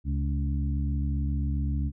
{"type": "harmonic tone with a mistuned harmonic", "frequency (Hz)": 71.3, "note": "C#2", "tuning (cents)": 49, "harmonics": [1, 2, 3, 4], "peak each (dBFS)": [-26, -32, -36, -38], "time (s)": [0.04, 1.92], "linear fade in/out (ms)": 50, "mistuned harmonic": 2, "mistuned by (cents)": -49, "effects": []}